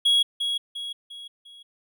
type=tone with echo; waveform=triangle; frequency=3322 Hz; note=G#7; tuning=in tune; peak=-15 dBFS; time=0.05-0.23 s; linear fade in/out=10 ms; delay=350 ms; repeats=4; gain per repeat=-7 dB; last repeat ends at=1.63 s; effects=none